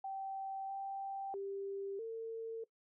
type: tone with pitch steps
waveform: sine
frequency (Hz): 776 / 783 / 394.5 / 452.1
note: G5 / G5 / G4 / A4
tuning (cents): -18 / -2 / +11 / +47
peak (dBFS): -39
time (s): 0.04-2.64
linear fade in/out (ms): 5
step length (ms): 650
effects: noise-tail reverb RT60 0.1 s tail -20 dB re dry